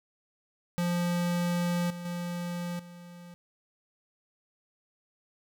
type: tone with level steps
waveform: square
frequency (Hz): 174.61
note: F3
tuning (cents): 0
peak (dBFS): -27 / -38 / -33 / -46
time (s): 0.78-3.34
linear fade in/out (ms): 0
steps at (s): 1.9 / 2.05 / 2.79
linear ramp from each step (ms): 5
effects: none